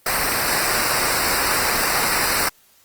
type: noise with comb filter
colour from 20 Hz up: pink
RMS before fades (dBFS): -20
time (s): 0.06-2.49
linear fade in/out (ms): 5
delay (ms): 0.3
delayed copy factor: -0.8
effects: white hiss -55 dBFS RMS until 2.84 s + Opus 24 kbps